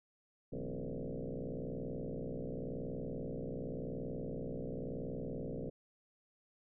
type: tone with frequency modulation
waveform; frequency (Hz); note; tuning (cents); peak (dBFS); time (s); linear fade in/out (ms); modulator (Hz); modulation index
sine; 141.1; C#3; +31; -38; 0.52-5.7; 10; 60.9; 6.8
effects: none